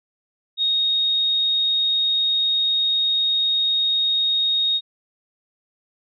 sine tone, 3732 Hz, A#7, 1 cent sharp, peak -17 dBFS, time 0.57-4.81 s, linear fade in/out 50 ms, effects none

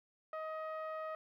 sawtooth tone with low-pass filter, 630 Hz, D#5, 21 cents sharp, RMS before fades -42 dBFS, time 0.33-1.15 s, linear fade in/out 2 ms, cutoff 1400 Hz, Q 1.8, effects 13-bit

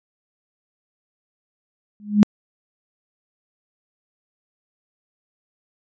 sine tone with exponential growth, 207.7 Hz, G#3, in tune, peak -5 dBFS, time 2-2.23 s, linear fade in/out 0 ms, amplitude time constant 50 ms, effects resampled to 16000 Hz

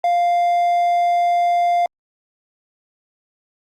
triangle tone, 698.5 Hz, F5, in tune, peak -12 dBFS, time 0.04-1.86 s, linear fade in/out 2 ms, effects Opus 48 kbps

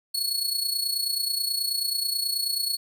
sawtooth tone with amplitude modulation, 4375 Hz, C#8, 24 cents flat, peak -19 dBFS, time 0.14-2.77 s, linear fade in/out 10 ms, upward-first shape sine, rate 29.3 Hz, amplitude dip 65%, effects none

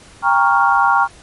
sine chord, G half-diminished seventh, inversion none, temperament equal with one note detuned, 797.2 / 932.3 / 1108.7 / 1396.9 Hz, G5 / Bb5 / Db6 / F6, +29 / 0 / 0 / 0 cents, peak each -16 dBFS, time 0.22-1.08 s, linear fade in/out 50 ms, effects pink hiss -43 dBFS RMS until 1.22 s + MP3 48 kbps

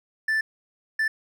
triangle tone bursts at uneven times, 1762 Hz, A6, 2 cents sharp, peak -19 dBFS, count 2, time 0.28-0.41 / 0.99-1.08 s, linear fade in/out 5 ms, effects none

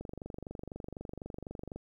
click train, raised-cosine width 2 ms, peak -28 dBFS, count 43, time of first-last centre 0.01-1.76 s, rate 24 Hz, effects 11-bit

